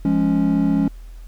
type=chord; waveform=triangle; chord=Db major; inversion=first; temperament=just; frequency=173.24 / 207.9 / 277.2 Hz; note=F3 / Ab3 / Db4; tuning=-14 / +2 / 0 cents; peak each=-19 / -18 / -16 dBFS; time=0.05-0.88 s; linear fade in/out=2 ms; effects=added 41 Hz sine -34 dBFS peak until 1.27 s + pink hiss -55 dBFS RMS until 1.27 s